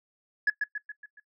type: tone with echo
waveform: sine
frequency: 1693 Hz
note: G#6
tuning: 33 cents sharp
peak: -17 dBFS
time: 0.47-0.5 s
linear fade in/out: 5 ms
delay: 140 ms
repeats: 5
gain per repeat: -6 dB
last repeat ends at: 1.2 s
effects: noise-tail reverb RT60 0.1 s tail -20 dB re dry + tanh soft clip ceiling -18 dBFS